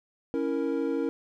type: chord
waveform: triangle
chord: A# diminished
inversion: first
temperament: equal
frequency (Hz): 277.2 / 329.6 / 466.2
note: C#4 / E4 / A#4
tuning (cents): 0 / 0 / 0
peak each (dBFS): -28 / -29 / -28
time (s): 0.34-1.09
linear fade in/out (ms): 0
effects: none